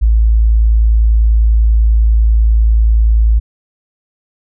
sine tone, 55.1 Hz, A1, 3 cents sharp, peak -6 dBFS, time 0.01-3.4 s, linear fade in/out 20 ms, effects none

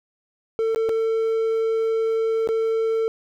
triangle tone with dropouts, 448.2 Hz, A4, 32 cents sharp, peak -17 dBFS, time 0.59-3.08 s, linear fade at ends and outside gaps 0 ms, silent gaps 0.747-0.76 / 0.889-0.893 / 2.474-2.489 s, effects none

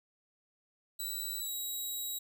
5% pulse tone with pitch glide, 3949 to 3854 Hz, B7 to B7, -1 to -43 cents, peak -29 dBFS, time 0.99-2.19 s, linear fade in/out 10 ms, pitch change -42 cents, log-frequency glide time 1.39-1.53 s, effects none

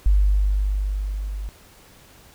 sine tone with level ramp, 49.74 Hz, G1, 26 cents sharp, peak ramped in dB -12 to -27 dBFS, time 0.06-1.49 s, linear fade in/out 0 ms, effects pink hiss -50 dBFS RMS until 2.34 s

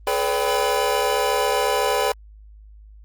square tone cluster, 427.2 / 495.3 / 569 / 787 / 999 Hz, G#4 / B4 / C#5 / G5 / B5, +49 / +5 / +45 / +7 / +20 cents, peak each -26 dBFS, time 0.07-2.12 s, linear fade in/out 2 ms, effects added 52 Hz sine -42 dBFS peak until 3.04 s + Opus 24 kbps

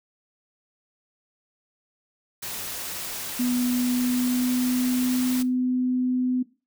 white noise, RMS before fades -33 dBFS, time 2.42-5.43 s, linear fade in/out 10 ms
sine tone with pitch glide, 246.9 to 252.5 Hz, B3 to B3, 0 to +39 cents, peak -21 dBFS, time 3.39-6.43 s, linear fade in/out 10 ms, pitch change +39 cents, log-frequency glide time 3.68-5.28 s
effects noise-tail reverb RT60 0.3 s tail -17 dB re dry

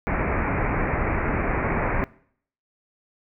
pink low-pass noise, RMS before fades -24 dBFS, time 0.07-2.04 s, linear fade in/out 0 ms, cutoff 2400 Hz, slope 96 dB/octave, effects noise-tail reverb RT60 0.6 s tail -21 dB re dry

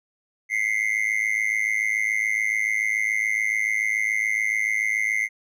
triangle tone with amplitude modulation, 2093 Hz, C7, in tune, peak -15 dBFS, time 0.49-5.29 s, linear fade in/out 50 ms, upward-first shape sine, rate 107 Hz, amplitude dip 100%, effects none

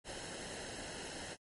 pink noise with comb filter, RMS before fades -45 dBFS, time 0.04-1.37 s, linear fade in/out 50 ms, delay 0.85 ms, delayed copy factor -0.65, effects MP3 48 kbps

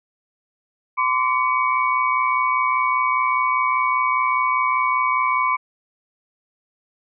sine tone cluster, 1028 / 1153 / 2251 Hz, C6 / D6 / C#7, -31 / -32 / +26 cents, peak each -19 / -23 / -23 dBFS, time 0.97-5.57 s, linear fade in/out 20 ms, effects none

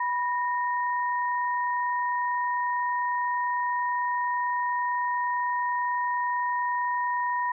sine tone pair together, 982.1 / 1851 Hz, B5 / A#6, -10 / -13 cents, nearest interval major seventh, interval 1097 cents, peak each -25 / -32 dBFS, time 0-7.52 s, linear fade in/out 5 ms, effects none

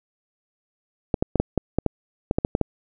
clicks, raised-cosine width 2 ms, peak -6 dBFS, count 12, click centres 1.142 / 1.225 / 1.357 / 1.4 / 1.577 / 1.786 / 1.863 / 2.311 / 2.385 / 2.449 / 2.551 / 2.613 s, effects none

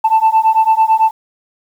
sine beating tone pair, 880 / 889 Hz, A5 / A5, 0 / +18 cents, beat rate 9 Hz, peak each -10 dBFS, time 0.04-1.11 s, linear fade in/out 10 ms, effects tanh soft clip ceiling -4 dBFS + 7-bit

